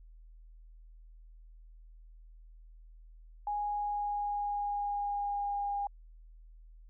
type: tone with pitch glide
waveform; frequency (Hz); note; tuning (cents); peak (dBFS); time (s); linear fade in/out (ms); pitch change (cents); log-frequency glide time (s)
sine; 827 to 809.5; G#5 to G#5; -8 to -45; -31; 3.47-5.87; 2; -37; 3.6-5.73
effects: added 40 Hz sine -51 dBFS peak until 6.89 s